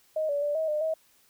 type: tone with pitch steps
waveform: sine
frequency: 625 / 574 / 585 / 637 / 604 / 638 Hz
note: D#5 / D5 / D5 / D#5 / D5 / D#5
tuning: +8 / -40 / -7 / +41 / +48 / +43 cents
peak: -25 dBFS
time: 0.16-0.94 s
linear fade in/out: 5 ms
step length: 130 ms
effects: white hiss -63 dBFS RMS until 1.29 s